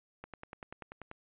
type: click train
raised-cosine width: 0.5 ms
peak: -29 dBFS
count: 10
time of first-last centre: 0.24-1.114 s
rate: 10.3 Hz
effects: resampled to 8000 Hz